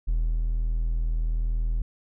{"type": "tone with ADSR envelope", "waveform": "triangle", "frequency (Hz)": 40.54, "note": "E1", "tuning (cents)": -28, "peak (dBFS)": -18, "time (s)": [0.07, 1.82], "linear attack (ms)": 18, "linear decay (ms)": 330, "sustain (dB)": -2, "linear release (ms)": 5, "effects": ["tanh soft clip ceiling -15 dBFS"]}